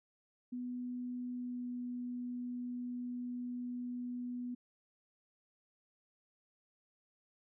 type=tone with pitch glide; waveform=sine; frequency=247.3 to 245.7 Hz; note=B3 to B3; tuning=+3 to -9 cents; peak=-38 dBFS; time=0.52-4.55 s; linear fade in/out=10 ms; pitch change=-12 cents; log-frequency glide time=1.32-1.69 s; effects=none